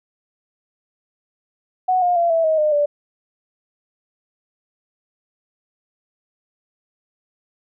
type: tone with pitch steps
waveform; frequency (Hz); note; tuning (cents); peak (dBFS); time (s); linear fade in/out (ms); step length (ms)
sine; 740 / 711.5 / 684.1 / 657.7 / 632.4 / 608.1 / 584.6; F#5 / F5 / F5 / E5 / D#5 / D#5 / D5; 0 / +32 / -36 / -4 / +28 / -40 / -8; -14; 1.88-2.86; 10; 140
effects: none